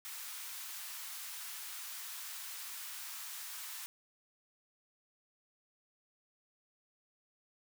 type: high-pass noise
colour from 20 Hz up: white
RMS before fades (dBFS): -45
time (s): 0.05-3.86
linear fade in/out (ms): 0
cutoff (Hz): 920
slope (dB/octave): 24
effects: none